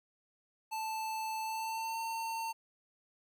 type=tone with pitch glide; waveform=square; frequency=880 to 905.3 Hz; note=A5 to A5; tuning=0 to +49 cents; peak=-36 dBFS; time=0.71-2.53 s; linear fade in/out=20 ms; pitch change=+49 cents; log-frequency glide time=1.42-1.98 s; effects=12-bit